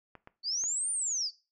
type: clicks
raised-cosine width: 0.5 ms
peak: -32 dBFS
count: 3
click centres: 0.153 / 0.274 / 0.639 s
type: linear two-way sweep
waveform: sine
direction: up then down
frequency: 4414 to 9230 to 4414 Hz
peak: -29 dBFS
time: 0.43-1.31 s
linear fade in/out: 50 ms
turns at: 0.91 s
effects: noise-tail reverb RT60 0.3 s tail -18 dB re dry